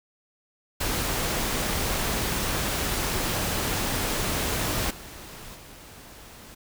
pink noise with level steps, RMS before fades -27 / -42 / -46 dBFS, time 0.8-6.55 s, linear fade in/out 10 ms, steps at 4.9 / 5.55 s, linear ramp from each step 10 ms, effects none

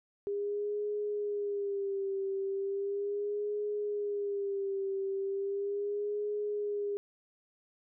sine tone with vibrato, 402.6 Hz, G4, 46 cents sharp, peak -31 dBFS, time 0.27-6.97 s, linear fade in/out 0 ms, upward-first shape sine, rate 0.37 Hz, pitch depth 58 cents each way, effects none

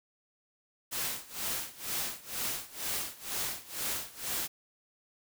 white noise with tremolo, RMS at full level -33 dBFS, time 0.91-4.48 s, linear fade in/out 20 ms, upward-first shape sine, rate 2.1 Hz, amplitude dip 90%, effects none

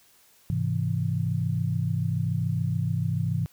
sine chord, Ab augmented, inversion none, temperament equal, 103.83 / 130.81 / 164.81 Hz, Ab2 / C3 / E3, 0 / 0 / 0 cents, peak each -28 dBFS, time 0.5-3.46 s, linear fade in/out 0 ms, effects white hiss -59 dBFS RMS until 3.52 s

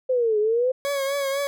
sine exponential two-way sweep, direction down then up, 523.3 to 415.3 to 523.3 Hz, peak -18 dBFS, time 0.09-0.72 s, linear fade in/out 10 ms, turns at 0.39 s
40% pulse tone with vibrato, 554.4 Hz, C#5, in tune, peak -22 dBFS, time 0.85-1.47 s, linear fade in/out 0 ms, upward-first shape triangle, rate 4 Hz, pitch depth 53 cents each way
effects none

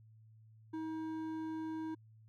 triangle tone with hard clipping, 317.8 Hz, D#4, 37 cents sharp, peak -40 dBFS, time 0.73-1.95 s, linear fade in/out 10 ms, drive 12 dB, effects added 110 Hz sine -58 dBFS peak until 2.28 s

